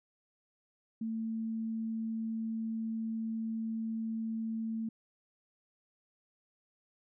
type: tone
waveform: sine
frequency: 223.8 Hz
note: A3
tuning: 30 cents sharp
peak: -33 dBFS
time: 1.01-4.89 s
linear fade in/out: 5 ms
effects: none